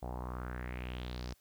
sawtooth tone with low-pass filter sweep, 61.74 Hz, B1, in tune, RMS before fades -41 dBFS, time 0.02-1.34 s, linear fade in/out 10 ms, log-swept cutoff 730 to 5600 Hz, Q 3.7, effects white hiss -70 dBFS RMS until 1.4 s

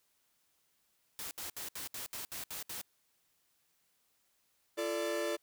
white noise bursts, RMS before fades -42 dBFS, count 9, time 1.19-2.814 s, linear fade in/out 0 ms, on 120 ms, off 68 ms
45% pulse chord, D minor, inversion first, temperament equal with one note detuned, 340.9 / 440 / 587.3 Hz, F4 / A4 / D5, -42 / 0 / 0 cents, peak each -38 / -39 / -36 dBFS, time 4.77-5.37 s, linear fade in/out 20 ms
effects white hiss -75 dBFS RMS until 5.42 s

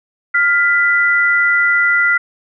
sine tone pair together, 1407 / 1989.8 Hz, F6 / B6, +12 / +12 cents, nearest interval tritone, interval 600 cents, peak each -13 dBFS, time 0.34-2.18 s, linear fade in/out 10 ms, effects none

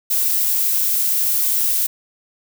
violet noise, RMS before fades -18 dBFS, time 0.1-1.87 s, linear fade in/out 10 ms, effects none

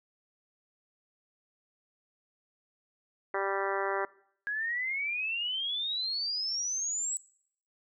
harmonic tone, 196 Hz, G3, in tune, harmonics 2 / 3 / 4 / 5 / 6 / 7 / 8 / 9 / 10, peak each -34 / -36 / -37 / -38 / -39 / -39 / -40 / -41 / -41 dBFS, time 3.34-4.05 s, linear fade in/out 2 ms
sine exponential sweep, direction up, 1641 to 7902 Hz, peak -30 dBFS, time 4.47-7.17 s, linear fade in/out 0 ms
effects noise-tail reverb RT60 0.6 s tail -20 dB re dry

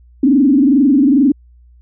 sine tone with frequency modulation, 274.1 Hz, C#4, 19 cents flat, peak -7 dBFS, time 0.23-1.32 s, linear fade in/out 5 ms, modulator 22.3 Hz, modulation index 1.3, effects added 60 Hz sine -42 dBFS peak until 1.81 s

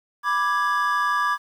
triangle chord, G# diminished, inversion first, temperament equal, 987.8 / 1174.7 / 1661.2 Hz, B5 / D6 / G#6, 0 / 0 / 0 cents, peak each -25 / -20 / -23 dBFS, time 0.23-1.38 s, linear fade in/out 50 ms, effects 9-bit

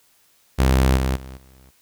sawtooth tone with level steps, 65.41 Hz, C2, in tune, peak -10 / -15 / -31 / -44 dBFS, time 0.58-1.71 s, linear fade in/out 20 ms, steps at 0.96 / 1.15 / 1.36 s, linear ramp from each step 20 ms, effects white hiss -59 dBFS RMS until 1.81 s

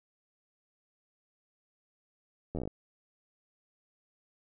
slowing click train, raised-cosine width 2 ms, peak -23 dBFS, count 9, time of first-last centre 2.55-2.676 s, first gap 11 ms, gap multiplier 1.1, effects none

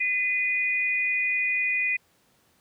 sine tone pair together, 2020 / 2464 Hz, B6 / D#7, +39 / -17 cents, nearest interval minor third, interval 344 cents, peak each -27 / -24 dBFS, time 0-1.97 s, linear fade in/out 10 ms, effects pink hiss -64 dBFS RMS until 2.6 s + high-pass 80 Hz 12 dB/octave

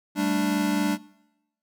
square chord, G suspended second, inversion none, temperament equal, 196 / 220 / 293.7 Hz, G3 / A3 / D4, 0 / 0 / 0 cents, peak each -28 / -31 / -25 dBFS, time 0.15-0.98 s, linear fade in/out 50 ms, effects noise-tail reverb RT60 0.9 s tail -22 dB re dry

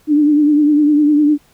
sine tone with vibrato, 297 Hz, D4, 20 cents sharp, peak -8 dBFS, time 0.07-1.38 s, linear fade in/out 50 ms, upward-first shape triangle, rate 9.9 Hz, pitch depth 60 cents each way, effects pink hiss -53 dBFS RMS until 1.53 s

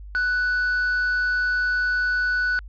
triangle tone with quantisation, 1485 Hz, F#6, 6 cents sharp, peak -18 dBFS, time 0.15-2.59 s, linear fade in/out 0 ms, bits 6, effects added 50 Hz sine -36 dBFS peak until 2.68 s + resampled to 11025 Hz

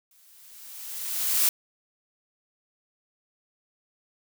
blue noise with exponential growth, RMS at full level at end -20 dBFS, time 0.11-1.49 s, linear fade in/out 2 ms, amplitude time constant 300 ms, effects none

